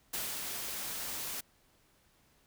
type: noise with ADSR envelope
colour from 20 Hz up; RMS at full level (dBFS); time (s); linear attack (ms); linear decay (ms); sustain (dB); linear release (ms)
white; -36; 0.13-1.41; 8; 220; -3; 10
effects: pink hiss -68 dBFS RMS until 2.46 s